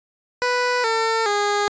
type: tone with pitch steps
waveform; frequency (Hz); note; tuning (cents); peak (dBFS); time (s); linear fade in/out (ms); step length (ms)
15% pulse; 493.9 / 450.3 / 410.5; B4 / A4 / G#4; 0 / +40 / -20; -12; 0.42-1.68; 0; 420
effects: resampled to 16000 Hz